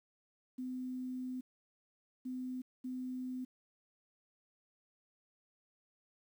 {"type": "tone bursts at uneven times", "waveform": "sine", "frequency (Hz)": 254.7, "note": "C4", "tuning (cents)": -46, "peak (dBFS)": -38, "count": 3, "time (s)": [[0.58, 1.41], [2.25, 2.62], [2.84, 3.45]], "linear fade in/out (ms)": 10, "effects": ["11-bit"]}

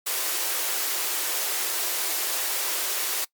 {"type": "high-pass noise", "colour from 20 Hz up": "white", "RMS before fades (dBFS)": -27, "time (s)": [0.06, 3.25], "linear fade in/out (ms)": 10, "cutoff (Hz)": 310, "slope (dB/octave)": 96, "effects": ["noise-tail reverb RT60 0.1 s tail -22 dB re dry", "Opus 48 kbps"]}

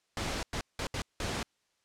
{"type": "noise bursts at uneven times", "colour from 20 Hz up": "pink", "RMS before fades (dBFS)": -34, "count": 5, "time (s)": [[0.17, 0.43], [0.53, 0.61], [0.79, 0.87], [0.94, 1.02], [1.2, 1.43]], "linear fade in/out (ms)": 2, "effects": ["white hiss -75 dBFS RMS until 1.84 s", "low-pass 7000 Hz 12 dB/octave"]}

